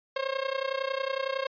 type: tone with amplitude modulation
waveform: sawtooth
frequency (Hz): 537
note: C5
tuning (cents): +45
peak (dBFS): -21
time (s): 0.16-1.47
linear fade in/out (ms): 5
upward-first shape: sine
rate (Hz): 30.9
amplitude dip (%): 85
effects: resampled to 11025 Hz